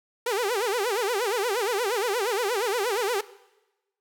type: tone with vibrato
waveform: sawtooth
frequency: 440 Hz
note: A4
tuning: in tune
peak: -20 dBFS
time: 0.26-3.21 s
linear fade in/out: 5 ms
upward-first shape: sine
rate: 8.5 Hz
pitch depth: 230 cents each way
effects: noise-tail reverb RT60 1.0 s tail -18 dB re dry